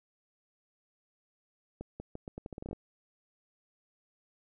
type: accelerating click train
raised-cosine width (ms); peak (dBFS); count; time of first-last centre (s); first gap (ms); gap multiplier
2; -27; 13; 1.81-2.73; 190; 0.81
effects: none